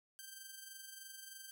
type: tone with amplitude modulation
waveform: 5% pulse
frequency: 1568 Hz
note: G6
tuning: in tune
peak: -37 dBFS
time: 0.19-1.51 s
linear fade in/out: 0 ms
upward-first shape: sine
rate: 23.2 Hz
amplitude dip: 50%
effects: none